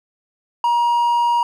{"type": "tone", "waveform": "triangle", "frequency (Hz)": 950, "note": "A#5", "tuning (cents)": 33, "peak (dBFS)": -12, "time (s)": [0.64, 1.43], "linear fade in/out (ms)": 2, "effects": []}